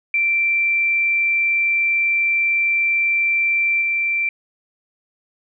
sine tone with level steps, 2349 Hz, D7, in tune, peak -15 / -17 dBFS, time 0.14-4.29 s, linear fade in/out 2 ms, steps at 3.81 s, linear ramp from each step 10 ms, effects none

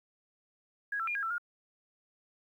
sine tone with pitch steps, 1653 / 1337 / 2414 / 1632 / 1337 / 1419 Hz, G#6 / E6 / D7 / G#6 / E6 / F6, -9 / +24 / +47 / -31 / +24 / +27 cents, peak -31 dBFS, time 0.92-1.382 s, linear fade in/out 5 ms, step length 77 ms, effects 11-bit

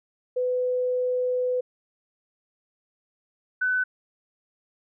sine tone pair in turn, 501 / 1504.5 Hz, B4 / F#6, +25 / +28 cents, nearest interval octave + perfect fifth, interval 1903 cents, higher second, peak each -22 / -21 dBFS, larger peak second, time 0.36-1.61 / 3.61-3.84 s, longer first, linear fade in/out 10 ms, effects none

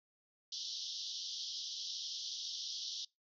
white band-pass noise, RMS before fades -43 dBFS, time 0.52-3.05 s, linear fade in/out 5 ms, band 3100 to 5900 Hz, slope 96 dB/octave, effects noise-tail reverb RT60 0.2 s tail -24 dB re dry

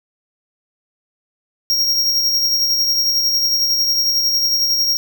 square tone with tremolo, 5588 Hz, F8, in tune, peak -13 dBFS, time 1.7-4.97 s, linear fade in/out 0 ms, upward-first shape sine, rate 11 Hz, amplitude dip 35%, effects none

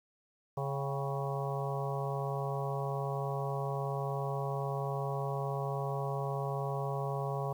harmonic tone with a mistuned harmonic, 138.8 Hz, C#3, 3 cents sharp, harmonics 1 / 3 / 4 / 5 / 6 / 7 / 8, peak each -35 / -40 / -41 / -42 / -43 / -43 / -44 dBFS, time 0.57-7.53 s, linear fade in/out 5 ms, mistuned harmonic 6, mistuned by -80 cents, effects 10-bit

